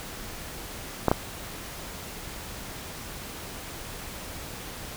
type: clicks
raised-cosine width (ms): 1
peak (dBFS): -5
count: 2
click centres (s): 1.083 / 1.115
effects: pink hiss -39 dBFS RMS until 4.96 s